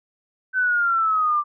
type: exponential sweep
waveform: sine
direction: down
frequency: 1532 to 1174.7 Hz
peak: -17 dBFS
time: 0.53-1.44 s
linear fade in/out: 50 ms
effects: none